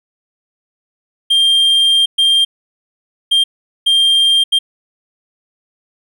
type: tone bursts at uneven times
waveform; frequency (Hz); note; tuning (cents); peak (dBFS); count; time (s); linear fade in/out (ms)
triangle; 3191; G7; +30; -7; 5; 1.3-2.06 / 2.18-2.45 / 3.31-3.44 / 3.86-4.44 / 4.52-4.59; 10
effects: none